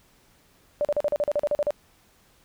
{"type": "tone bursts", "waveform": "sine", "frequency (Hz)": 587.3, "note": "D5", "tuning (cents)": 0, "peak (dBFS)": -20, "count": 12, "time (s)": [0.81, 1.706], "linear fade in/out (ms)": 0, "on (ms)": 38, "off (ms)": 40, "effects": ["pink hiss -60 dBFS RMS until 2.44 s"]}